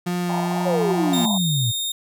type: tone with vibrato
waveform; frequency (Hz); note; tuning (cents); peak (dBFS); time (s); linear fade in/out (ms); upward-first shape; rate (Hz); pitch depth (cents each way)
35% pulse; 176; F3; +14; -20; 0.06-1.26; 10; sine; 2.3; 15
type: band-pass noise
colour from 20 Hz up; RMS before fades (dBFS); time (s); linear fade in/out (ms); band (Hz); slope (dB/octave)
pink; -29; 0.29-1.38; 5; 640 to 1000; 96
type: exponential sweep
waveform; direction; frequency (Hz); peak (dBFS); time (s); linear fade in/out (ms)
sine; down; 568 to 111.1; -19; 0.65-1.72; 20
type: tone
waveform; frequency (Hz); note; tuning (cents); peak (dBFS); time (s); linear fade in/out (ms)
sawtooth; 3680; A#7; -23; -20; 1.13-1.92; 5
effects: none